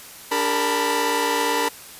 sawtooth tone cluster, 291.4 / 403.9 / 461.8 / 886 / 984 Hz, D4 / G#4 / A#4 / A5 / B5, -13 / -48 / -16 / +12 / -7 cents, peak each -25 / -26 / -21 / -23 / -20 dBFS, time 0.31-1.69 s, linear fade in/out 10 ms, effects white hiss -41 dBFS RMS until 1.99 s + resampled to 32000 Hz

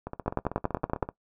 two click trains, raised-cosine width 1 ms, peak -20 / -11 dBFS, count 17 / 9, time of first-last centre 0.07-1.089 / 0.28-1.028 s, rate 15.7 / 10.7 Hz, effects noise-tail reverb RT60 0.1 s tail -18 dB re dry

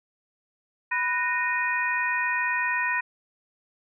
harmonic tone with a mistuned harmonic, 493.9 Hz, B4, in tune, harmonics 2 / 3 / 4 / 5, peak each -29 / -32 / -26 / -30 dBFS, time 0.91-3.01 s, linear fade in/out 10 ms, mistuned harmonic 4, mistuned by -110 cents, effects none

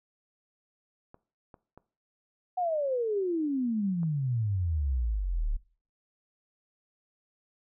clicks, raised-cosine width 1 ms, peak -35 dBFS, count 4, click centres 1.144 / 1.542 / 1.776 / 4.032 s
sine exponential sweep, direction down, 747 to 33.78 Hz, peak -26 dBFS, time 2.57-5.57 s, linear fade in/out 10 ms
effects noise-tail reverb RT60 0.4 s tail -19 dB re dry

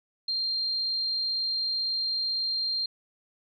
sine tone, 4186 Hz, C8, in tune, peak -26 dBFS, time 0.28-2.86 s, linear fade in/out 5 ms, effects none

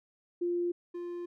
sine / triangle tone pair in turn, 349.2 / 349.2 Hz, F4 / F4, 0 / 0 cents, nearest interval unison, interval 0 cents, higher neither, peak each -28 / -34 dBFS, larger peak first, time 0.41-0.72 / 0.94-1.26 s, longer second, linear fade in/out 10 ms, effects none

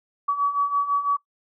sine beating tone pair, 1135 / 1141 Hz, C#6 / C#6, +41 / +50 cents, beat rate 6 Hz, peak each -26 / -21 dBFS, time 0.28-1.17 s, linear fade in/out 10 ms, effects noise-tail reverb RT60 0.1 s tail -20 dB re dry

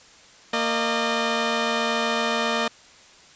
10% pulse tone pair together, 230.5 / 610 Hz, A#3 / D#5, -19 / -34 cents, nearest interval octave + perfect fourth, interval 1685 cents, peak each -16 dBFS, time 0.53-2.68 s, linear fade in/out 5 ms, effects white hiss -50 dBFS RMS until 3.35 s + resampled to 16000 Hz

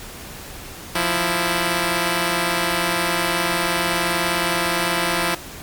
5% pulse tone pair together, 174.6 / 329.6 Hz, F3 / E4, 0 / 0 cents, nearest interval major seventh, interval 1100 cents, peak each -10 dBFS, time 0.95-5.35 s, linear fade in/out 5 ms, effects pink hiss -36 dBFS RMS until 5.62 s + MP3 96 kbps

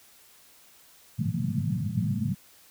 pink band-pass noise, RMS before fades -28 dBFS, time 1.18-2.35 s, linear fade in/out 20 ms, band 100 to 230 Hz, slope 96 dB/octave, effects white hiss -56 dBFS RMS until 2.7 s

